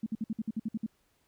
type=tone bursts; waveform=sine; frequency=220 Hz; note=A3; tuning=in tune; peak=-29 dBFS; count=10; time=0.03-0.864 s; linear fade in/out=5 ms; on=33 ms; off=56 ms; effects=pink hiss -72 dBFS RMS until 1.27 s